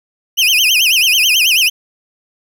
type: tone with vibrato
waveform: 35% pulse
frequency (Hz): 2788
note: F7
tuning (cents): -4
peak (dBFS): -7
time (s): 0.37-1.7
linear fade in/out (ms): 20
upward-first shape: sine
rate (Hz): 9.2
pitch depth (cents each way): 230
effects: none